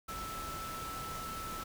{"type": "tone in noise", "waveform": "sine", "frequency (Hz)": 1318.5, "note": "E6", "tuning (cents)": 0, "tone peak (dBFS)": -41, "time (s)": [0.08, 1.64], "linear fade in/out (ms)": 10, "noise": "pink", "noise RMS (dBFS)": -44, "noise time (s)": [0.08, 1.64], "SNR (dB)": 0, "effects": []}